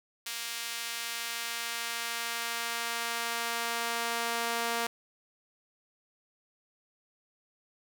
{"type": "tone with high-pass filter sweep", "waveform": "sawtooth", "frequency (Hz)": 233.1, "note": "A#3", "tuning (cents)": 0, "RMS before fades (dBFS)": -34, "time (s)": [0.26, 4.87], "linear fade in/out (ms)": 5, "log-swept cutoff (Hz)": [2700, 670], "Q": 0.7, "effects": []}